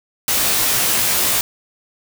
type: noise with comb filter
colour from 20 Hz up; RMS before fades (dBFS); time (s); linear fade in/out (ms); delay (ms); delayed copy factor
white; -17; 0.28-1.41; 2; 16; +0.85
effects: none